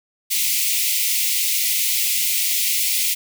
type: high-pass noise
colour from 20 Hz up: white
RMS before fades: -20 dBFS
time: 0.3-3.15 s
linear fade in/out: 20 ms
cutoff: 2000 Hz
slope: 96 dB/octave
effects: none